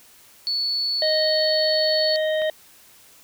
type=tone; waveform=sine; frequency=4435 Hz; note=C#8; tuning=in tune; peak=-21 dBFS; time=0.47-2.16 s; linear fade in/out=0 ms
type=harmonic tone; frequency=623 Hz; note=D#5; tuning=2 cents sharp; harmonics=1 / 3 / 5 / 6; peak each=-20 / -30 / -34 / -36 dBFS; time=1.02-2.5 s; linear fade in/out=2 ms
type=click; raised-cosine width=0.3 ms; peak=-21 dBFS; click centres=2.419 s
effects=white hiss -51 dBFS RMS until 3.23 s